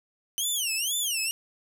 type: tone with vibrato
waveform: 15% pulse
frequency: 3024 Hz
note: F#7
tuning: 37 cents sharp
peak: -19 dBFS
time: 0.38-1.31 s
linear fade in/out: 0 ms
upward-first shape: sine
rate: 2.1 Hz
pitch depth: 270 cents each way
effects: none